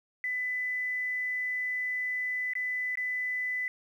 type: tone with dropouts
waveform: sine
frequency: 2000 Hz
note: B6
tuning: 21 cents sharp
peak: -29 dBFS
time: 0.24-3.68 s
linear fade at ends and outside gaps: 1 ms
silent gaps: 2.535-2.553 / 2.955-2.973 s
effects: 10-bit